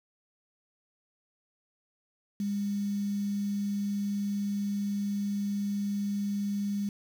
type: tone with quantisation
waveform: sine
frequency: 202.2 Hz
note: G#3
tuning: 46 cents flat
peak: -28 dBFS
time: 2.4-6.89 s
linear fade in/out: 2 ms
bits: 8
effects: none